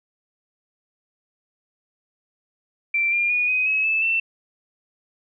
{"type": "tone with pitch steps", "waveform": "sine", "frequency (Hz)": [2349, 2401, 2454, 2509, 2565, 2621, 2680], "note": ["D7", "D7", "D#7", "D#7", "E7", "E7", "E7"], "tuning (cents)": [0, 38, -25, 14, -48, -11, 28], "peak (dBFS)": -18, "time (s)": [2.94, 4.2], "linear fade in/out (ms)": 5, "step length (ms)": 180, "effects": []}